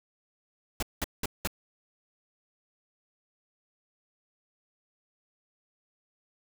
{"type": "noise bursts", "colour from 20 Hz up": "pink", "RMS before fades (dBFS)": -30, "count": 4, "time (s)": [0.8, 1.474], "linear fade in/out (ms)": 2, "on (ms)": 26, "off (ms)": 190, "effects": []}